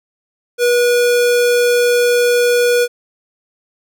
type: tone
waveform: square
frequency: 484.3 Hz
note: B4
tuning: 34 cents flat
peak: -11 dBFS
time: 0.58-2.88 s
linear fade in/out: 50 ms
effects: none